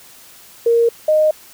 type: tone pair in turn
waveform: sine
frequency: 466.2 / 617.5 Hz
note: A#4 / D#5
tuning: 0 / -13 cents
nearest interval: perfect fourth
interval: 487 cents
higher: second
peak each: -10 / -10 dBFS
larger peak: neither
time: 0.66-0.89 / 1.08-1.31 s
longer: neither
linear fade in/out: 5 ms
effects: white hiss -43 dBFS RMS until 1.53 s